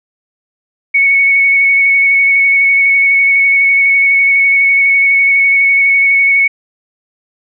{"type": "tone with vibrato", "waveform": "sine", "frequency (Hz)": 2217, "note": "C#7", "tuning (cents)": 0, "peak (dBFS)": -6, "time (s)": [0.94, 6.48], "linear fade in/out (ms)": 10, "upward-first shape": "square", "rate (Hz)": 12, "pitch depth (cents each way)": 11, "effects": []}